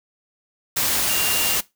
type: tone in noise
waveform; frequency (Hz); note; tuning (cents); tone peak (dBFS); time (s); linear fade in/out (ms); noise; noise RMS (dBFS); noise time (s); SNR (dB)
sine; 2794; F7; 0; -26; 1.09-1.56; 10; white; -21; 0.76-1.61; -8
effects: noise-tail reverb RT60 0.2 s tail -19 dB re dry